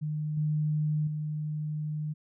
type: tone with level steps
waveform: sine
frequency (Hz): 152.1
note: D#3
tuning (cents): -39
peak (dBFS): -29 / -25 / -30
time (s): 0.01-2.14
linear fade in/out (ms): 20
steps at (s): 0.37 / 1.07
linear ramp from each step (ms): 5
effects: none